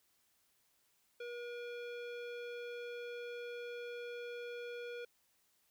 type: tone with low-pass filter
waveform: square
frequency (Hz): 480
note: B4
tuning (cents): -49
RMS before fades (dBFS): -45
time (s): 1.2-5.05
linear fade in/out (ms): 5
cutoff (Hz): 3000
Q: 1.5
effects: white hiss -75 dBFS RMS until 5.7 s